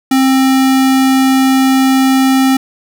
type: tone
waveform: square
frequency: 264.7 Hz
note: C4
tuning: 20 cents sharp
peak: -8 dBFS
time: 0.11-2.57 s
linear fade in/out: 5 ms
effects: none